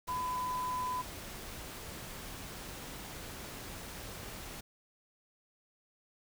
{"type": "tone in noise", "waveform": "sine", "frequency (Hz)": 1004, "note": "B5", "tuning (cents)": 28, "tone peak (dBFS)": -33, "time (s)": [0.08, 1.02], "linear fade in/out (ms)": 10, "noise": "pink", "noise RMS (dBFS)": -45, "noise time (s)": [0.07, 4.61], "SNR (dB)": 9, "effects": []}